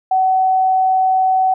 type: tone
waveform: sine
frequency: 754 Hz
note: F#5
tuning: 32 cents sharp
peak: -11 dBFS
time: 0.11-1.54 s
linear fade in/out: 5 ms
effects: none